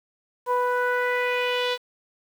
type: tone with low-pass filter sweep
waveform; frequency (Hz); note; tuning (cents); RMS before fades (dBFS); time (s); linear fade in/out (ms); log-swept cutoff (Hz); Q
sawtooth; 493.9; B4; 0; -24; 0.46-1.78; 50; 990 to 3800; 3.2
effects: 8-bit